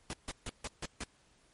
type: noise bursts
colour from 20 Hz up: pink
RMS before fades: -39 dBFS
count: 6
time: 0.1-1.036 s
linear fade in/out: 0 ms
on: 31 ms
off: 150 ms
effects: pink hiss -67 dBFS RMS until 1.53 s + MP3 48 kbps